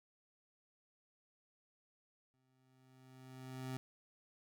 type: tone with exponential growth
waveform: 25% pulse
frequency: 129.9 Hz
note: C3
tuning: 12 cents flat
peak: -36 dBFS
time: 2.34-3.77 s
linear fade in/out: 0 ms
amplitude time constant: 310 ms
effects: none